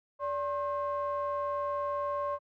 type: ring-modulated tone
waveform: triangle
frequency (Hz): 247.1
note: B3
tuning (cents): +1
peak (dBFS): -25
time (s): 0.19-2.39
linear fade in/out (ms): 50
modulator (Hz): 825
effects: high-pass 100 Hz 12 dB/octave